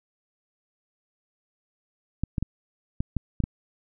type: clicks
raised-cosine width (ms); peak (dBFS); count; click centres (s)
5; -13; 7; 2.236 / 2.382 / 2.426 / 3.005 / 3.167 / 3.403 / 3.439
effects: none